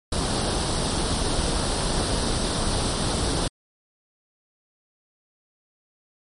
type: noise with comb filter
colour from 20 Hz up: pink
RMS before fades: -24 dBFS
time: 0.12-3.48 s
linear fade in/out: 5 ms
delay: 0.22 ms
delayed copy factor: +0.6
effects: MP3 48 kbps